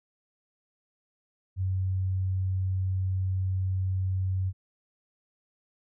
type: tone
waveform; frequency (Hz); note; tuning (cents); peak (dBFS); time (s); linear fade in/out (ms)
sine; 94; F#2; +28; -25; 1.56-4.53; 50
effects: none